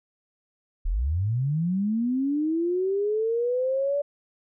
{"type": "linear sweep", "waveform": "sine", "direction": "up", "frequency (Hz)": [32.7, 580], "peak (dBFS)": -22, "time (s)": [0.85, 4.02], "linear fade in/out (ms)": 10, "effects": []}